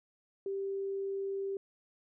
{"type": "tone", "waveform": "sine", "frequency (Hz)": 392, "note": "G4", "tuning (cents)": 0, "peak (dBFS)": -33, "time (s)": [0.46, 1.57], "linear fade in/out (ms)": 2, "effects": []}